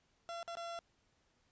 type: tone with dropouts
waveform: 30% pulse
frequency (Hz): 680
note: F5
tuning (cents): -46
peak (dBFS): -39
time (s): 0.29-0.79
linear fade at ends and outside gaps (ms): 0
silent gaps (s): 0.429-0.478 / 0.553-0.57
effects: pink hiss -75 dBFS RMS until 1.51 s + resampled to 16000 Hz